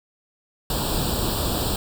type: noise with comb filter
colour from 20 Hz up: pink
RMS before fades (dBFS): -24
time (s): 0.7-1.76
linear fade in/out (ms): 2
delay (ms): 0.24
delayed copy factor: +0.9
effects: none

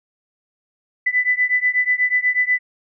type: beating tone pair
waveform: sine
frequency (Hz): 1991 / 1999.2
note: B6 / B6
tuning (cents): +14 / +21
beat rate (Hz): 8.2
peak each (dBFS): -18 / -19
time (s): 1.06-2.59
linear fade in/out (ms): 10
effects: none

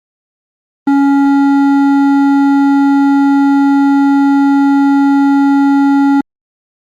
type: tone with hard clipping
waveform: sine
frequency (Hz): 278.9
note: C#4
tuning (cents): +11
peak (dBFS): -8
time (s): 0.87-6.21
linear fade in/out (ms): 5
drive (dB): 10
effects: Opus 32 kbps

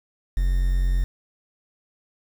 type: tone with quantisation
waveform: triangle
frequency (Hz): 44.82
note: F1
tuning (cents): +46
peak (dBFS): -16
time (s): 0.37-1.04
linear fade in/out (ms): 0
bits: 7
effects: none

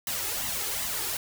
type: noise with flanger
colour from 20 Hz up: white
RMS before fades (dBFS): -31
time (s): 0.07-1.17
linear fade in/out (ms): 2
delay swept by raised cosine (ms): 1 to 2.4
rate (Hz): 2.6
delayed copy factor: +0.6
effects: none

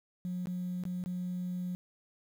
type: tone with dropouts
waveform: sine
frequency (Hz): 180.1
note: F#3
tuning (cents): -46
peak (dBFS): -32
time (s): 0.25-1.75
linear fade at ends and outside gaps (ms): 0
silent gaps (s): 0.457-0.471 / 0.837-0.853 / 1.039-1.06
effects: tanh soft clip ceiling -30 dBFS + 10-bit

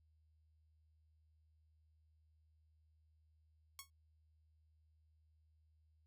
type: tone with exponential decay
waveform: 5% pulse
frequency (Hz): 1102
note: C#6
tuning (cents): -11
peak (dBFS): -33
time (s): 3.79-3.9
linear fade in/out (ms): 1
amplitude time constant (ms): 23
effects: added 78 Hz sine -70 dBFS peak until 6.06 s

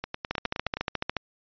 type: two click trains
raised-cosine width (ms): 0.3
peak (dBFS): -15 / -11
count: 8 / 13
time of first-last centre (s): 0.04-0.77 / 0.31-1.167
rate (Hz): 9.59 / 14
effects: resampled to 11025 Hz

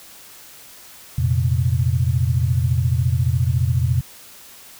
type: chord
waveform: sine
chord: F suspended fourth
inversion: none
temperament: equal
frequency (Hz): 87.31 / 116.54 / 130.81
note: F2 / Bb2 / C3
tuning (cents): 0 / 0 / 0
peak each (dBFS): -20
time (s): 1.18-4.01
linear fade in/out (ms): 5
effects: white hiss -43 dBFS RMS until 4.79 s

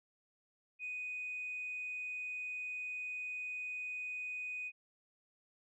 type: tone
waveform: sine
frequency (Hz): 2490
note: D#7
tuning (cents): +1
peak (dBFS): -38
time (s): 0.79-4.72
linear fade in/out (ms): 50
effects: tanh soft clip ceiling -34 dBFS

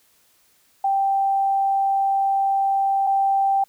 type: tone pair in turn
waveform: sine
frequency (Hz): 784 / 784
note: G5 / G5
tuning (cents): 0 / 0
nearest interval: unison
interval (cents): 0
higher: neither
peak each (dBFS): -17 / -16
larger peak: second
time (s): 0.84-3.07 / 3.07-3.64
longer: first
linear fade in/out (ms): 5
effects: white hiss -60 dBFS RMS until 3.68 s

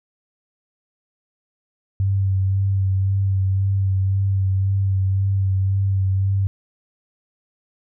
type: tone with vibrato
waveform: sine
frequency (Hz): 96.7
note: G2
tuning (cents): -23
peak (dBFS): -16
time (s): 2-6.47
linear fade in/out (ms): 0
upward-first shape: sine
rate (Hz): 1.9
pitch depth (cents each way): 23
effects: none

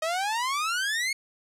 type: exponential sweep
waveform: sawtooth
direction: up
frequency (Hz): 622.3 to 2211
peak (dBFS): -22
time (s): 0.02-1.13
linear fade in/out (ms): 5
effects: low-pass 10000 Hz 12 dB/octave

